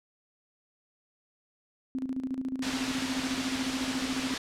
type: tone with tremolo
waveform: sine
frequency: 261.6 Hz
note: C4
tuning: in tune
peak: -28 dBFS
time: 1.95-4.34 s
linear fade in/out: 0 ms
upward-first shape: square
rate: 14 Hz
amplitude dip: 65%
type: low-pass noise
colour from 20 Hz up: white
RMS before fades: -36 dBFS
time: 2.62-4.38 s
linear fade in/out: 5 ms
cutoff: 4600 Hz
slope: 12 dB/octave
effects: low-pass 11000 Hz 12 dB/octave